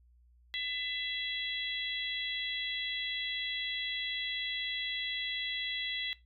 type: harmonic tone with a mistuned harmonic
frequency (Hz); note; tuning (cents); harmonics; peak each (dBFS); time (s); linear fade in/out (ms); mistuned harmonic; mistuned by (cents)
668; E5; +23; 3 / 4 / 5 / 6; -38 / -45 / -37 / -42; 0.54-6.13; 0; 6; -31
effects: noise-tail reverb RT60 0.2 s tail -17 dB re dry + added 60 Hz sine -60 dBFS peak until 6.25 s